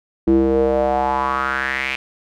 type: tone with band-pass filter sweep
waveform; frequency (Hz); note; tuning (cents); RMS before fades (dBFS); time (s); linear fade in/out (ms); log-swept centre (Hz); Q
square; 66.3; C2; +23; -18; 0.27-1.96; 5; 310 to 2500; 4.8
effects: none